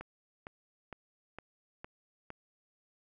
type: click train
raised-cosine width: 0.5 ms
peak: -28 dBFS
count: 6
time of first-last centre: 0.01-2.304 s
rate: 2.18 Hz
effects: none